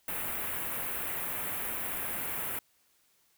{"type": "band-stop noise", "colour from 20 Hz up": "white", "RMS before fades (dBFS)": -35, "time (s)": [0.08, 2.59], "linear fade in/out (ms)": 2, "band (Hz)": [2600, 11000], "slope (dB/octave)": 24, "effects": ["white hiss -69 dBFS RMS until 3.37 s"]}